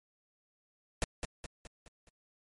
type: noise with echo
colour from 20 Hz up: pink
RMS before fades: -30 dBFS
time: 1.02-1.04 s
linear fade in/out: 0 ms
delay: 210 ms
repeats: 5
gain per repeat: -6 dB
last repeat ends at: 2.09 s
effects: MP3 48 kbps